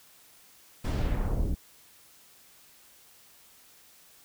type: noise with low-pass filter sweep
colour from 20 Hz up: brown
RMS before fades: -28 dBFS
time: 0.84-1.55 s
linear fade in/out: 10 ms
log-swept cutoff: 12000 to 280 Hz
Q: 0.89
effects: white hiss -57 dBFS RMS until 4.24 s